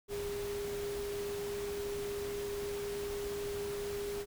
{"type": "tone in noise", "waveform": "sine", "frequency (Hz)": 406.5, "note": "G#4", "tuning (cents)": -37, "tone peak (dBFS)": -36, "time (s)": [0.08, 4.26], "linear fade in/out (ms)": 50, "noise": "pink", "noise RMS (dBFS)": -45, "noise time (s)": [0.08, 4.26], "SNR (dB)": 6, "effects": []}